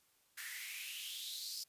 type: noise with high-pass filter sweep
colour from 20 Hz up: white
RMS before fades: -45 dBFS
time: 0.37-1.64 s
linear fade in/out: 10 ms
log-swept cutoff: 1700 to 5000 Hz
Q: 5.5
effects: white hiss -73 dBFS RMS until 1.68 s + resampled to 32000 Hz